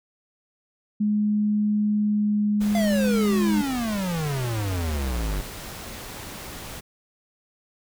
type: tone with pitch glide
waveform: sine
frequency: 209.6 to 207.6 Hz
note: G#3 to G#3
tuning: +16 to 0 cents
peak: -19 dBFS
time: 1-3.62 s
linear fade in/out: 10 ms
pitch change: -16 cents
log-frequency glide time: 1.96-2.83 s
type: noise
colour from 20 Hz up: pink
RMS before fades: -37 dBFS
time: 2.6-6.81 s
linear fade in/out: 20 ms
type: exponential sweep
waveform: square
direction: down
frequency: 698.5 to 46.34 Hz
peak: -25 dBFS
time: 2.75-5.41 s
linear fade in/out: 0 ms
effects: none